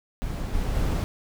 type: noise with level steps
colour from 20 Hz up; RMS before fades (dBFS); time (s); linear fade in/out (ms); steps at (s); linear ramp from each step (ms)
brown; -29 / -26 / -24; 0.22-1.04; 0; 0.53 / 0.74; 20
effects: none